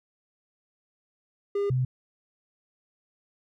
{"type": "tone pair in turn", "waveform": ["triangle", "sine"], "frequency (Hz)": [403.5, 127.94], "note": ["G#4", "C3"], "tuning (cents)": [-50, -38], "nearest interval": "octave + minor sixth", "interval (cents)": 1988, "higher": "first", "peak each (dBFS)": -22, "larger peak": "neither", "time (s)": [[1.55, 1.7], [1.7, 1.85]], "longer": "neither", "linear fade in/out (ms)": 5, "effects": []}